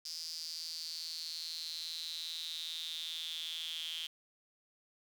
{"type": "tone with high-pass filter sweep", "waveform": "sawtooth", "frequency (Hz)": 162.4, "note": "E3", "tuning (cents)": -26, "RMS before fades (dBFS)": -42, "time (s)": [0.05, 4.07], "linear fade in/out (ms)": 5, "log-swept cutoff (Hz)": [5000, 3200], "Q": 9.4, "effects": ["11-bit"]}